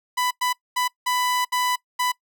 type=tone bursts at uneven times; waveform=sawtooth; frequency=995 Hz; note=B5; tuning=13 cents sharp; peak=-17 dBFS; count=6; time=0.17-0.31 / 0.41-0.53 / 0.76-0.88 / 1.06-1.45 / 1.52-1.76 / 1.99-2.12 s; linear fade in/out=10 ms; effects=noise-tail reverb RT60 0.1 s tail -21 dB re dry